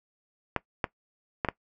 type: clicks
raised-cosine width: 0.5 ms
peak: -10 dBFS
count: 4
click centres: 0.563 / 0.842 / 1.448 / 1.487 s
effects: noise-tail reverb RT60 0.1 s tail -20 dB re dry